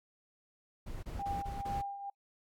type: noise bursts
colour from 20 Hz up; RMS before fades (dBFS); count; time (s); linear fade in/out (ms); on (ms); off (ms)
brown; -41; 5; 0.86-1.818; 10; 170; 27
type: tone with tremolo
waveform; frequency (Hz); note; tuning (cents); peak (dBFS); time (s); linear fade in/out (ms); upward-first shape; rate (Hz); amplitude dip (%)
sine; 799; G5; +33; -33; 1.19-2.1; 5; triangle; 2.2; 70
effects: noise-tail reverb RT60 0.1 s tail -26 dB re dry + AAC 64 kbps